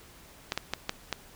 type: clicks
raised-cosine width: 0.2 ms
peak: -11 dBFS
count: 5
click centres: 0.521 / 0.576 / 0.736 / 0.894 / 1.127 s
effects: pink hiss -53 dBFS RMS until 1.35 s